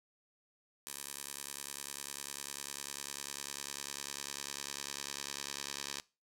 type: tone with band-pass filter sweep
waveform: 10% pulse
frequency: 70 Hz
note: C#2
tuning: 18 cents sharp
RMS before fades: -44 dBFS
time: 0.87-6 s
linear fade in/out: 0 ms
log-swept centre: 10000 to 5700 Hz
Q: 1.1
effects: noise-tail reverb RT60 0.3 s tail -21 dB re dry